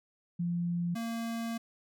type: tone pair in turn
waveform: sine / square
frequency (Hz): 173 / 229.7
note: F3 / A#3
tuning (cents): -16 / -25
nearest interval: perfect fourth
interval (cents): 491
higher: second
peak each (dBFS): -29 / -34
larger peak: first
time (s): 0.39-0.95 / 0.95-1.58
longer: second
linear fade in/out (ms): 10
effects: none